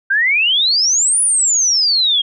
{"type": "exponential two-way sweep", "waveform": "sine", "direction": "up then down", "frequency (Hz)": [1543, 9956, 3205], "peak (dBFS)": -11, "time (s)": [0.1, 2.22], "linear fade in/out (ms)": 10, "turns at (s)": 1.21, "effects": []}